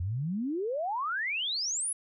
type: exponential sweep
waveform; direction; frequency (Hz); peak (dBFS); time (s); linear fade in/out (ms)
sine; up; 82.6 to 10970; -29; 0-1.93; 5
effects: none